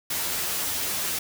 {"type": "noise with comb filter", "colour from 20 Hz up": "white", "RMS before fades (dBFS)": -28, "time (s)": [0.1, 1.19], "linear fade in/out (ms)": 5, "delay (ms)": 11, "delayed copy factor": 0.95, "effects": []}